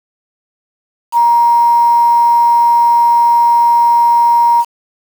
sine tone with quantisation, 943 Hz, A#5, 20 cents sharp, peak -6 dBFS, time 1.12-4.65 s, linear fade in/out 50 ms, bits 5, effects none

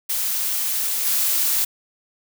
blue noise with level steps, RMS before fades -23 / -20 dBFS, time 0.09-1.65 s, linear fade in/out 10 ms, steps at 1.05 s, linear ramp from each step 20 ms, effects none

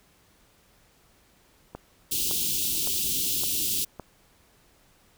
click train, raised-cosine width 1 ms, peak -22 dBFS, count 5, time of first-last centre 1.75-3.997 s, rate 1.78 Hz
white band-stop noise, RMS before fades -27 dBFS, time 2.11-3.85 s, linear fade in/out 10 ms, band 400 to 2800 Hz, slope 48 dB/octave
effects pink hiss -61 dBFS RMS until 5.17 s

